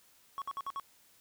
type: tone bursts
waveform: triangle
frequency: 1109 Hz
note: C#6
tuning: in tune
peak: -33 dBFS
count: 5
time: 0.38-0.798 s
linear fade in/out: 0 ms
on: 38 ms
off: 57 ms
effects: white hiss -64 dBFS RMS until 1.2 s